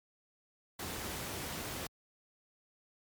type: noise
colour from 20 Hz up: pink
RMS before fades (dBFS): -40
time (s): 0.79-1.87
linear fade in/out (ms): 5
effects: high-pass 60 Hz 12 dB/octave + MP3 96 kbps